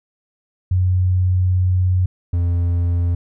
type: tone pair in turn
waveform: sine / triangle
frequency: 91.7 / 86.66 Hz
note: F#2 / F2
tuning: -15 / -13 cents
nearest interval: minor second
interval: 98 cents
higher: first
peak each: -13 dBFS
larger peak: neither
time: 0.71-2.06 / 2.33-3.15 s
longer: first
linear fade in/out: 5 ms
effects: none